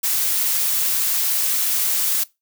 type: noise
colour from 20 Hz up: blue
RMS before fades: -20 dBFS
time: 0.03-2.24 s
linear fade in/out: 10 ms
effects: noise-tail reverb RT60 0.2 s tail -20 dB re dry